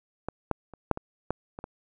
clicks, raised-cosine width 1 ms, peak -17 / -11 / -30 / -7 / -20 / -13 / -24 / -22 dBFS, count 8, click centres 0.286 / 0.513 / 0.737 / 0.913 / 0.974 / 1.306 / 1.589 / 1.641 s, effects none

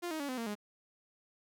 sawtooth tone with pitch steps, 349.2 / 314.7 / 283.6 / 255.6 / 230.4 / 207.6 Hz, F4 / D#4 / C#4 / C4 / A#3 / G#3, 0 / +20 / +40 / -40 / -20 / 0 cents, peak -32 dBFS, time 0.02-0.554 s, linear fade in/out 20 ms, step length 89 ms, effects none

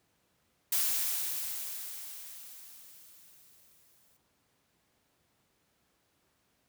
blue noise with exponential decay, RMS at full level -28 dBFS, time 0.72-4.17 s, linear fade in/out 5 ms, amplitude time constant 750 ms, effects pink hiss -73 dBFS RMS until 6.68 s + high-pass 80 Hz 12 dB/octave

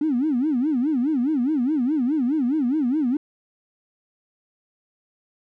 triangle tone with vibrato, 275.2 Hz, C#4, 12 cents flat, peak -15 dBFS, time 0.01-3.17 s, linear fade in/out 5 ms, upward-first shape sine, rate 4.8 Hz, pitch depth 260 cents each way, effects tanh soft clip ceiling -16 dBFS

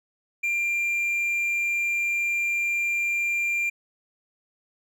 triangle tone, 2383 Hz, D7, 25 cents sharp, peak -21 dBFS, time 0.43-3.7 s, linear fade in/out 10 ms, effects none

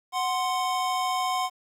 square tone pair together, 740 / 1046.5 Hz, F#5 / C6, 0 / 0 cents, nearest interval tritone, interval 600 cents, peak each -28 dBFS, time 0.12-1.5 s, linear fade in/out 50 ms, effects low-pass 10000 Hz 12 dB/octave + 9-bit

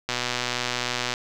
click train, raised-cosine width 0.2 ms, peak -8 dBFS, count 130, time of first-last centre 0.09-1.139 s, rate 123 Hz, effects none

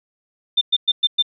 sine tone bursts, 3582 Hz, A7, 30 cents sharp, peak -12 dBFS, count 5, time 0.57-1.225 s, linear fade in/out 10 ms, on 43 ms, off 110 ms, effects none

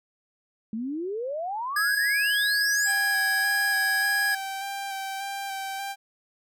sine exponential sweep, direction up, 211.7 to 8300 Hz, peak -28 dBFS, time 0.73-2.92 s, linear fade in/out 2 ms
square tone, 1661.2 Hz, G#6, in tune, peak -23 dBFS, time 1.76-4.35 s, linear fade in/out 5 ms
sawtooth tone with vibrato, 784 Hz, G5, in tune, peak -27 dBFS, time 2.85-5.96 s, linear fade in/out 50 ms, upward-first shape square, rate 1.7 Hz, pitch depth 15 cents each way
effects none

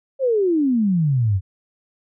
sine exponential sweep, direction down, 554.4 to 89.5 Hz, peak -15 dBFS, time 0.19-1.41 s, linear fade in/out 50 ms, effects none

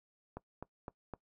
click train, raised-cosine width 1 ms, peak -28 dBFS, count 4, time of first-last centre 0.37-1.137 s, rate 3.91 Hz, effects noise-tail reverb RT60 0.1 s tail -21 dB re dry

